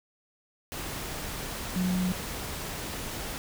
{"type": "tone in noise", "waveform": "sine", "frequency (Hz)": 183, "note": "F#3", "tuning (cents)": -19, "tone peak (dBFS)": -25, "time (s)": [1.76, 2.12], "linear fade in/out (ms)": 0, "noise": "pink", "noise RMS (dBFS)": -36, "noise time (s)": [0.72, 3.38], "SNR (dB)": 8, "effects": []}